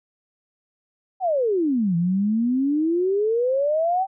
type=exponential two-way sweep; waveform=sine; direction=down then up; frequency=784 to 166.1 to 784 Hz; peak=-18 dBFS; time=1.2-4.07 s; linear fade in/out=50 ms; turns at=1.96 s; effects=none